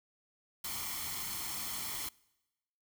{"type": "noise with comb filter", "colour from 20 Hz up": "white", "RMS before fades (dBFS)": -39, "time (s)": [0.64, 2.09], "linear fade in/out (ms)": 5, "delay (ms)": 0.93, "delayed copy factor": 0.6, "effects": ["noise-tail reverb RT60 1.0 s tail -24 dB re dry"]}